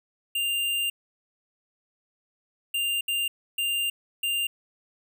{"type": "tone bursts at uneven times", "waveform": "square", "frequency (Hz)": 2794, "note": "F7", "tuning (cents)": 0, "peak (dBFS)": -25, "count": 5, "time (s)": [[0.35, 0.9], [2.74, 3.01], [3.08, 3.28], [3.58, 3.9], [4.23, 4.47]], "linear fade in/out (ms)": 5, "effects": []}